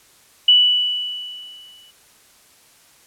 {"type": "tone with exponential decay", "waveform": "sine", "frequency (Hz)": 2960, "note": "F#7", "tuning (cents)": 0, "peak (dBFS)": -7, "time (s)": [0.48, 1.91], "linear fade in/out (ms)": 5, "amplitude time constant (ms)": 310, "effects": ["white hiss -52 dBFS RMS until 3.06 s", "low-pass 12000 Hz 12 dB/octave"]}